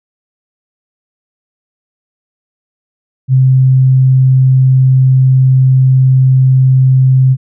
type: tone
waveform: sine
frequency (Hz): 130.81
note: C3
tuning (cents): 0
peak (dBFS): -4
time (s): 3.28-7.37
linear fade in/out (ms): 50
effects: none